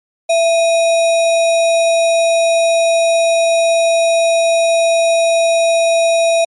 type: tone with sample-and-hold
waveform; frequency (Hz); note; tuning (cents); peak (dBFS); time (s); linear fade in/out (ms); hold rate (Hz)
sine; 666; E5; +18; -9; 0.29-6.45; 10; 3150
effects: MP3 48 kbps